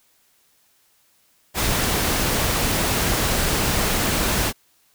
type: noise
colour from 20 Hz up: pink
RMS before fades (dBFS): -21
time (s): 1.54-4.53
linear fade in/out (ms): 50
effects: white hiss -61 dBFS RMS until 4.94 s